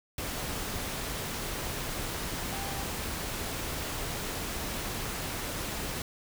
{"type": "tone in noise", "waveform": "sine", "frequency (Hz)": 790, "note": "G5", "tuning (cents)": 13, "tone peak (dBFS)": -41, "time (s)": [2.52, 2.83], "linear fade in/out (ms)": 2, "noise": "pink", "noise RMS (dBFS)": -35, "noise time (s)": [0.18, 6.02], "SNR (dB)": -9, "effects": []}